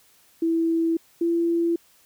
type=tone pair in turn; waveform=sine; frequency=329.6 / 337.7 Hz; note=E4 / E4; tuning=0 / +42 cents; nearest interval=unison; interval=42 cents; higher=second; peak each=-19 dBFS; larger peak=neither; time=0.42-0.97 / 1.21-1.76 s; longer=neither; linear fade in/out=5 ms; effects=white hiss -58 dBFS RMS until 2.05 s